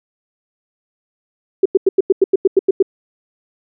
sine tone bursts, 385.1 Hz, G4, 31 cents flat, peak -6 dBFS, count 11, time 1.63-2.826 s, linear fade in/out 5 ms, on 26 ms, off 91 ms, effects none

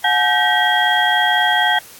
sine tone cluster, 726 / 850 / 1555 / 1913 / 3259 Hz, F#5 / G#5 / G6 / A#6 / G#7, -33 / +40 / -14 / +44 / -33 cents, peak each -19 dBFS, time 0.04-1.79 s, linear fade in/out 5 ms, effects white hiss -41 dBFS RMS until 1.99 s + AAC 64 kbps

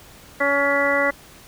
harmonic tone, 281.7 Hz, C#4, 28 cents sharp, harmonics 1 / 2 / 3 / 4 / 5 / 6 / 7, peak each -28 / -21 / -30 / -26 / -26 / -29 / -21 dBFS, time 0.4-1.11 s, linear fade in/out 10 ms, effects pink hiss -46 dBFS RMS until 1.47 s

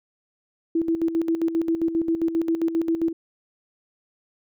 sine tone with tremolo, 329.6 Hz, E4, in tune, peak -18 dBFS, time 0.75-3.13 s, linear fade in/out 5 ms, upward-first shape square, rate 7.5 Hz, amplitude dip 65%, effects none

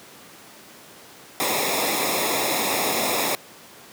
pink noise with comb filter, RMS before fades -23 dBFS, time 1.4-3.35 s, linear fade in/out 0 ms, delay 0.66 ms, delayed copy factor -0.75, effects pink hiss -45 dBFS RMS until 3.92 s + high-pass 200 Hz 12 dB/octave

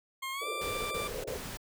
20% pulse tone with pitch glide, 1068 to 1178.2 Hz, C6 to D6, +35 to +5 cents, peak -30 dBFS, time 0.22-1.08 s, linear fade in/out 10 ms, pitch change +170 cents, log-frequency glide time 0.32-0.47 s
pink band-pass noise, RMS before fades -40 dBFS, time 0.41-1.38 s, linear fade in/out 10 ms, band 410 to 560 Hz, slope 48 dB/octave
pink noise bursts, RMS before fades -41 dBFS, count 3, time 0.61-1.572 s, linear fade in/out 5 ms, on 300 ms, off 31 ms
effects none

